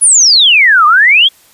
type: exponential two-way sweep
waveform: sine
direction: down then up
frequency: 10460 to 1172 to 3414 Hz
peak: -3 dBFS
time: 0.01-1.29 s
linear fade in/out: 20 ms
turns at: 0.86 s
effects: white hiss -45 dBFS RMS until 1.53 s + resampled to 32000 Hz